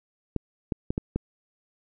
clicks, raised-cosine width 3 ms, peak -13 dBFS, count 5, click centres 0.363 / 0.722 / 0.905 / 0.979 / 1.16 s, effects none

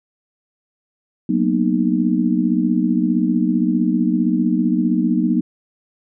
sine chord, B major seventh, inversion second, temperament just, 185.21 / 231.5 / 246.9 / 308.7 Hz, F#3 / A#3 / B3 / D#4, +2 / -12 / 0 / -14 cents, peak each -20 dBFS, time 1.29-5.41 s, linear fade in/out 5 ms, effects none

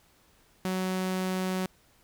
sawtooth tone, 186.2 Hz, F#3, 11 cents sharp, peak -24 dBFS, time 0.65-1.66 s, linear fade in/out 0 ms, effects pink hiss -63 dBFS RMS until 2.03 s

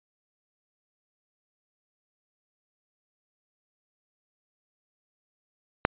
click, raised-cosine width 0.5 ms, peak -3 dBFS, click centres 5.851 s, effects resampled to 8000 Hz

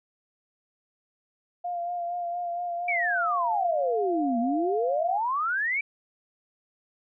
sine tone with vibrato, 698.5 Hz, F5, in tune, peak -28 dBFS, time 1.64-5.18 s, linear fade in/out 10 ms, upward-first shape sine, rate 4.3 Hz, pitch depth 27 cents each way
sine exponential two-way sweep, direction down then up, 2349 to 230.9 to 2349 Hz, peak -24 dBFS, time 2.88-5.81 s, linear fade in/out 5 ms, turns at 4.39 s
effects none

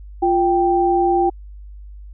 sine tone pair together, 349.2 / 783.9 Hz, F4 / G5, 0 / 0 cents, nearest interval octave + major second, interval 1400 cents, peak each -16 dBFS, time 0.22-1.3 s, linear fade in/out 10 ms, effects added 50 Hz sine -34 dBFS peak until 2.13 s

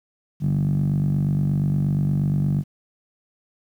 10% pulse tone with band-pass filter, 48.48 Hz, G1, 18 cents flat, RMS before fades -21 dBFS, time 0.4-2.64 s, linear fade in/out 50 ms, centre 160 Hz, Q 6.9, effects 9-bit

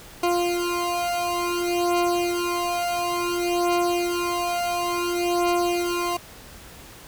20% pulse beating tone pair, 349.2 / 349.77 Hz, F4 / F4, 0 / +3 cents, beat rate 0.57 Hz, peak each -20 dBFS, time 0.23-6.17 s, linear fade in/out 5 ms, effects pink hiss -44 dBFS RMS until 7.07 s

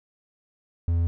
triangle tone, 84.6 Hz, E2, 45 cents sharp, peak -18 dBFS, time 0.88-1.07 s, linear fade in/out 0 ms, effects none

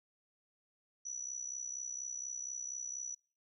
sine tone with amplitude modulation, 5910 Hz, F#8, 3 cents flat, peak -36 dBFS, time 1.05-3.15 s, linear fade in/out 10 ms, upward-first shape sine, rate 64.2 Hz, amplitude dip 75%, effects noise-tail reverb RT60 0.4 s tail -26 dB re dry

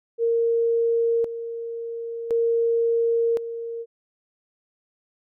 sine tone with tremolo, 463 Hz, A#4, 12 cents flat, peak -18 dBFS, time 0.18-3.86 s, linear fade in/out 50 ms, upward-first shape square, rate 0.47 Hz, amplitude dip 70%, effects none

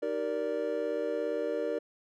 triangle chord, Eb major seventh, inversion none, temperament just, 311.1 / 388.9 / 466.7 / 583.4 Hz, Eb4 / G4 / Bb4 / D5, 0 / -14 / +2 / -12 cents, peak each -36 / -36 / -31 / -32 dBFS, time 0.02-1.79 s, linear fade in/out 10 ms, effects none

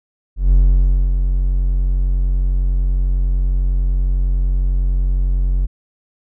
triangle tone with ADSR envelope, 45.47 Hz, F#1, 29 cents flat, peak -5 dBFS, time 0.36-5.67 s, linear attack 160 ms, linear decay 600 ms, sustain -6 dB, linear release 23 ms, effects none

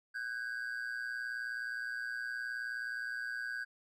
triangle ring-modulated tone, 1568 Hz, G6, in tune, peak -32 dBFS, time 0.14-3.65 s, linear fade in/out 20 ms, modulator 59.6 Hz, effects none

